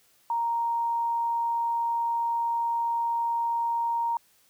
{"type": "tone", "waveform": "sine", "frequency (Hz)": 932.3, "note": "A#5", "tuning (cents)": 0, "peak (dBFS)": -24, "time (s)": [0.3, 4.17], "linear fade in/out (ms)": 2, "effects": ["white hiss -63 dBFS RMS until 4.49 s"]}